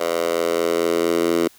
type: tone with high-pass filter sweep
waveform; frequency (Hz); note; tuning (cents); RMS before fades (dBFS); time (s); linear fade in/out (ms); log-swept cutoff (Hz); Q
10% pulse; 84.4; E2; +41; -20; 0-1.48; 5; 560 to 330; 2.5
effects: white hiss -51 dBFS RMS until 1.58 s